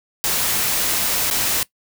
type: noise with dropouts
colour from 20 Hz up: white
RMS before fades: -20 dBFS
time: 0.24-1.63 s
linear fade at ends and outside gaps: 0 ms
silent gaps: 1.301-1.311 s
effects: noise-tail reverb RT60 0.1 s tail -20 dB re dry